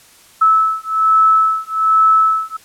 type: beating tone pair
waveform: sine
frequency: 1304 / 1305.2 Hz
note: E6 / E6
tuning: -19 / -18 cents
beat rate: 1.2 Hz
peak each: -13 dBFS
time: 0.41-2.57 s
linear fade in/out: 10 ms
effects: white hiss -46 dBFS RMS until 2.64 s + low-pass 12000 Hz 12 dB/octave